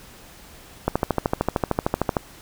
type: click train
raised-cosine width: 1 ms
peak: -5 dBFS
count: 18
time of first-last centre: 0.88-2.168 s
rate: 13.2 Hz
effects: pink hiss -46 dBFS RMS until 2.41 s